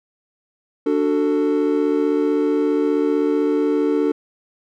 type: chord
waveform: triangle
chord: D major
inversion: none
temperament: equal with one note detuned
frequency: 293.7 / 370 / 445.4 Hz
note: D4 / F#4 / A4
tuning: 0 / 0 / +21 cents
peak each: -17 / -21 / -18 dBFS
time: 0.86-4.12 s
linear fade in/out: 5 ms
effects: none